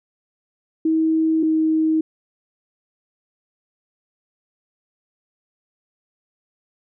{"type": "tone pair in turn", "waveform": "sine", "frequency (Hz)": [319.7, 316.4], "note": ["D#4", "D#4"], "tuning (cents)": [47, 29], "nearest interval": "unison", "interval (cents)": 18, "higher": "first", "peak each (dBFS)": -15, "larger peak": "neither", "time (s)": [[0.85, 1.43], [1.43, 2.01]], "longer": "neither", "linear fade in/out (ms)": 5, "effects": []}